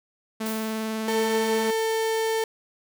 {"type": "tone with vibrato", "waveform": "sawtooth", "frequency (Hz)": 220, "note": "A3", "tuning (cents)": 0, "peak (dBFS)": -23, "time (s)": [0.4, 1.71], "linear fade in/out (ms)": 10, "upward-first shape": "square", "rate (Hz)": 20, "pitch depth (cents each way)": 13}
{"type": "noise with exponential decay", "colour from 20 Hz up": "blue", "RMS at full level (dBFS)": -34, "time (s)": [0.46, 1.29], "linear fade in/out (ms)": 0, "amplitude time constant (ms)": 180}
{"type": "tone", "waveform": "35% pulse", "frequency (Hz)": 445.8, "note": "A4", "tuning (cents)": 23, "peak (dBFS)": -21, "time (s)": [1.08, 2.44], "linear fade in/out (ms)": 2}
{"effects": []}